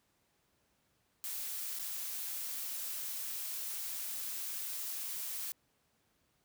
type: noise with dropouts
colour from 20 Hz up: blue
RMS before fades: -40 dBFS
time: 1.24-5.52 s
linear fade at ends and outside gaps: 0 ms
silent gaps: 1.789-1.795 s
effects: pink hiss -75 dBFS RMS until 6.44 s + high-pass 60 Hz 12 dB/octave